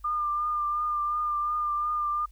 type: tone with vibrato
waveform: sine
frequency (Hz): 1201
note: D6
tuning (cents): +38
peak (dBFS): -25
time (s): 0.04-2.26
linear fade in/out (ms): 10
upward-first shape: triangle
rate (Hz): 2.8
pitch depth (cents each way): 28
effects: added 50 Hz sine -48 dBFS peak until 2.31 s + white hiss -67 dBFS RMS until 2.31 s